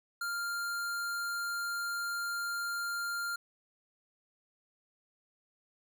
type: tone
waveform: square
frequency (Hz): 1396.9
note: F6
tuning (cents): 0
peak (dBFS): -34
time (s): 0.21-3.36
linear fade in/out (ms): 5
effects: none